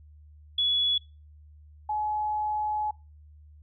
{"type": "tone pair in turn", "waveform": "sine", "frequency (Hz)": [3393, 848.2], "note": ["G#7", "G#5"], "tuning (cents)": [36, 36], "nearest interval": "2 octaves", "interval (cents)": 2400, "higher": "first", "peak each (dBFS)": [-22, -26], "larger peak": "first", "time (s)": [[0.58, 0.98], [1.89, 2.91]], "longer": "second", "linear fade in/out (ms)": 5, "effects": ["noise-tail reverb RT60 0.3 s tail -23 dB re dry", "added 75 Hz sine -49 dBFS peak until 3.62 s"]}